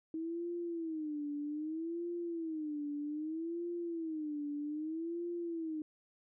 sine tone with vibrato, 317.3 Hz, D#4, 34 cents sharp, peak -36 dBFS, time 0.14-5.82 s, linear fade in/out 2 ms, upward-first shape sine, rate 0.63 Hz, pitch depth 150 cents each way, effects none

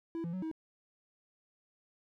triangle tone with pitch steps, 331.4 / 169.1 / 186 / 319.4 Hz, E4 / E3 / F#3 / D#4, +9 / +44 / +9 / +45 cents, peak -33 dBFS, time 0.15-0.514 s, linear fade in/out 0 ms, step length 91 ms, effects none

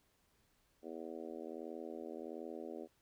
harmonic tone, 81.4 Hz, E2, 21 cents flat, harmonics 3 / 4 / 5 / 6 / 7 / 8 / 9, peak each -51 / -49 / -49 / -52 / -52 / -58 / -58 dBFS, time 0.82-2.88 s, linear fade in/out 50 ms, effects pink hiss -75 dBFS RMS until 3.01 s

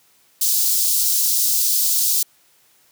white high-pass noise, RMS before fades -18 dBFS, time 0.41-2.23 s, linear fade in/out 5 ms, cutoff 4400 Hz, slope 24 dB/octave, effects white hiss -57 dBFS RMS until 2.91 s + high-pass 80 Hz 12 dB/octave

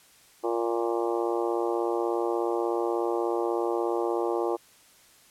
harmonic tone with a mistuned harmonic, 116.54 Hz, A#2, in tune, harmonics 3 / 4 / 5 / 6 / 7 / 8 / 9 / 10, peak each -28 / -30 / -34 / -37 / -34 / -40 / -39 / -42 dBFS, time 0.43-4.57 s, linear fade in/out 20 ms, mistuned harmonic 9, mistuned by +25 cents, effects white hiss -57 dBFS RMS until 5.3 s + low-pass 12000 Hz 12 dB/octave

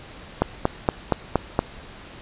click train, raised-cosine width 1 ms, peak -3 dBFS, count 6, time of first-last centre 0.42-1.591 s, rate 4.27 Hz, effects pink hiss -42 dBFS RMS until 2.21 s + resampled to 8000 Hz

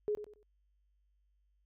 sine tone with echo, 419.2 Hz, G#4, 16 cents sharp, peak -30 dBFS, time 0.08-0.15 s, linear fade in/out 0 ms, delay 93 ms, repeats 3, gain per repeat -11 dB, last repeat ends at 0.429 s, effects added 50 Hz sine -70 dBFS peak until 1.65 s

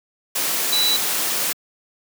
sine tone in noise, 3951 Hz, B7, in tune, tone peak -17 dBFS, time 0.72-0.97 s, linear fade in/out 10 ms, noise white, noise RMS -22 dBFS, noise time 0.35-1.53 s, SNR +2 dB, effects high-pass 200 Hz 12 dB/octave

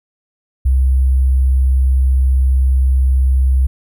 sine tone with sample-and-hold, 65.3 Hz, C2, 3 cents flat, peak -9 dBFS, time 0.65-3.67 s, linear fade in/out 10 ms, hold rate 11025 Hz, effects none

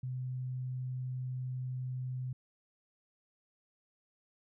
sine tone, 127.7 Hz, C3, 42 cents flat, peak -35 dBFS, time 0.03-2.33 s, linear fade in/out 5 ms, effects none

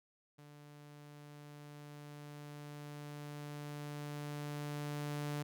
sawtooth tone with level ramp, 146.83 Hz, D3, in tune, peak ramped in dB -51 to -33 dBFS, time 0.38-5.43 s, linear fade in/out 10 ms, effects none

